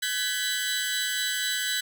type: tone cluster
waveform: 25% pulse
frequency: 1518 / 1680 / 1976 / 3131 / 3956 Hz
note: F#6 / G#6 / B6 / G7 / B7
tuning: +44 / +19 / 0 / -3 / +2 cents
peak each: -28 / -29 / -31 / -34 / -27 dBFS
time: 0.02-1.81 s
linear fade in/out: 10 ms
effects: none